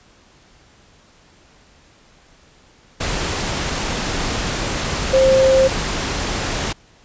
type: tone in noise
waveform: sine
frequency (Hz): 529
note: C5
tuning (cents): +19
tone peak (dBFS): -10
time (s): 5.13-5.68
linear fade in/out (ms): 10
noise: pink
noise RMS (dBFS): -22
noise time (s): 3-6.73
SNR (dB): +9
effects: pink hiss -51 dBFS RMS until 7.04 s + resampled to 16000 Hz